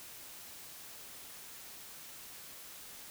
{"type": "silence", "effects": ["white hiss -50 dBFS RMS until 3.1 s"]}